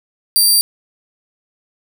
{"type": "tone", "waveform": "15% pulse", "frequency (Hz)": 4699, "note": "D8", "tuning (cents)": 0, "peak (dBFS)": -3, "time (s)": [0.36, 0.61], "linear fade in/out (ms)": 0, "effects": []}